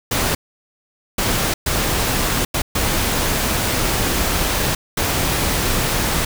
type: noise bursts at uneven times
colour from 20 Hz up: pink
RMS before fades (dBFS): -19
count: 6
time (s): 0.11-0.35 / 1.18-1.54 / 1.66-2.45 / 2.54-2.62 / 2.75-4.75 / 4.97-6.25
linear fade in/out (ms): 5
effects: none